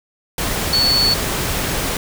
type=tone in noise; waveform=sine; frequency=4435 Hz; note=C#8; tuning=in tune; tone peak=-13 dBFS; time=0.73-1.14 s; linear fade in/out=2 ms; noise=pink; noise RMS=-21 dBFS; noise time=0.38-1.97 s; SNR=+5 dB; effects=none